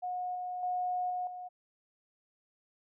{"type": "tone with level steps", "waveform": "sine", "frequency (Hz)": 725, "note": "F#5", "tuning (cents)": -35, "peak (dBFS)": [-33, -35, -30, -32, -40], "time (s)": [0.02, 1.49], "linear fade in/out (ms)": 20, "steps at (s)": [0.35, 0.63, 1.1, 1.27], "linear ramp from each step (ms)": 2, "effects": []}